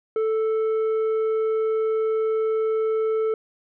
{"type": "tone with tanh clipping", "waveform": "sine", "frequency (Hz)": 440, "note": "A4", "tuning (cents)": 0, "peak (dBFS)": -21, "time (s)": [0.16, 3.34], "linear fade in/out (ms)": 2, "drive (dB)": 6, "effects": []}